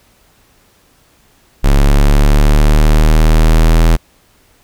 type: linear sweep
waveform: square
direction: up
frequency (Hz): 34.65 to 41.2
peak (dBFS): -6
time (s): 1.63-3.97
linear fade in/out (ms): 20
effects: pink hiss -51 dBFS RMS until 4.63 s